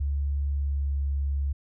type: tone with pitch glide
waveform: sine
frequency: 70.7 to 69.89 Hz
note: C#2 to C#2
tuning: +35 to +15 cents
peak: -24 dBFS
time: 0-1.53 s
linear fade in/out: 10 ms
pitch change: -20 cents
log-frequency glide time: 0.49-0.95 s
effects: none